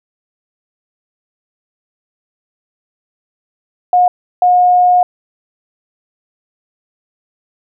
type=tone bursts at uneven times; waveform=sine; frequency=720 Hz; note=F#5; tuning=47 cents flat; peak=-6 dBFS; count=2; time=3.93-4.08 / 4.42-5.03 s; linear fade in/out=2 ms; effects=none